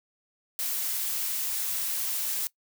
blue noise, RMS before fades -30 dBFS, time 0.59-2.47 s, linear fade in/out 0 ms, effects noise-tail reverb RT60 0.1 s tail -21 dB re dry

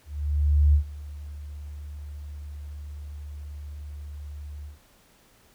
sine tone with ADSR envelope, 73.42 Hz, D2, in tune, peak -14 dBFS, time 0.05-4.79 s, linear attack 690 ms, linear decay 95 ms, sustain -21 dB, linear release 140 ms, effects pink hiss -59 dBFS RMS until 5.54 s

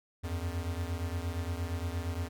square beating tone pair, 83.4 / 92 Hz, E2 / F#2, +21 / -9 cents, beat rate 8.6 Hz, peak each -35 / -38 dBFS, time 0.23-2.29 s, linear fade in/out 20 ms, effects none

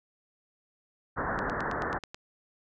white low-pass noise, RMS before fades -32 dBFS, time 1.16-1.99 s, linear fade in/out 20 ms, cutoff 1800 Hz, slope 96 dB/octave
click train, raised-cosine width 0.2 ms, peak -23 dBFS, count 8, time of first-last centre 1.39-2.145 s, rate 9.27 Hz
effects none

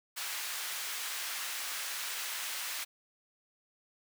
pink high-pass noise, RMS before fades -38 dBFS, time 0.16-2.85 s, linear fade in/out 20 ms, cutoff 1500 Hz, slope 12 dB/octave, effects none

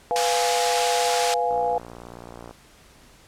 sine chord, F diminished, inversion second, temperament equal, 493.9 / 698.5 / 830.6 Hz, Cb5 / F5 / Ab5, 0 / 0 / 0 cents, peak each -25 / -24 / -25 dBFS, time 0.11-1.78 s, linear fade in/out 0 ms
white band-pass noise, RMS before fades -27 dBFS, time 0.16-1.34 s, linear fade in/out 0 ms, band 790 to 6800 Hz, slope 12 dB/octave
click train, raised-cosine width 1 ms, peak -25 dBFS, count 60, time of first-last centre 1.51-2.51 s, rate 59 Hz
effects pink hiss -52 dBFS RMS until 3.27 s + low-pass 11000 Hz 12 dB/octave

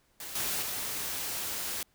white noise with level steps, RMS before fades -41 / -32 / -35 dBFS, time 0.2-1.83 s, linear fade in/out 2 ms, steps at 0.35 / 0.62 s, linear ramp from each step 5 ms, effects pink hiss -69 dBFS RMS until 1.94 s

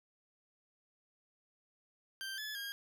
20% pulse tone with pitch steps, 1569 / 1719 / 1620 Hz, G6 / A6 / G#6, +1 / -41 / -43 cents, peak -35 dBFS, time 2.21-2.72 s, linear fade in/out 0 ms, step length 170 ms, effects 11-bit

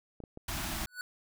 clicks, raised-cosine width 2 ms, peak -31 dBFS, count 3, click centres 0.203 / 0.238 / 0.374 s
pink band-stop noise, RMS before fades -36 dBFS, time 0.48-0.86 s, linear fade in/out 5 ms, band 360 to 610 Hz, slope 96 dB/octave
square tone with exponential growth, 1480 Hz, F#6, in tune, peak -34 dBFS, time 0.87-1.01 s, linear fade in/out 1 ms, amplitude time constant 30 ms
effects none

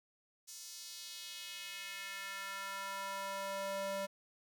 square tone with high-pass filter sweep, 196 Hz, G3, in tune, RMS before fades -43 dBFS, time 0.47-4.07 s, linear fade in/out 20 ms, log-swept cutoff 6200 to 470 Hz, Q 1.7, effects none

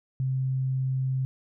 sine tone, 131.4 Hz, C3, 8 cents sharp, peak -24 dBFS, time 0.2-1.25 s, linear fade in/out 0 ms, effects none

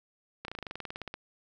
slowing click train, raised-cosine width 0.3 ms, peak -22 dBFS, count 16, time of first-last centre 0.45-1.141 s, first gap 32 ms, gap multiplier 1.05, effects none

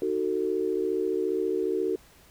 sine chord, D# diminished, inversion none, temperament just, 311.1 / 373.4 / 448 Hz, D#4 / F#4 / A4, 0 / +16 / +31 cents, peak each -32 / -27 / -29 dBFS, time 0.02-1.96 s, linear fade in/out 2 ms, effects pink hiss -56 dBFS RMS until 2.3 s

